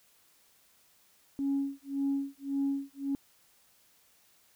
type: tone with tremolo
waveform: sine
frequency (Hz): 277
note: C#4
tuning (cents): -1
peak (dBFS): -25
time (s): 1.39-3.15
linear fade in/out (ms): 0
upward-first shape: sine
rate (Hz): 1.8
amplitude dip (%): 100
effects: tanh soft clip ceiling -23 dBFS + white hiss -65 dBFS RMS until 4.55 s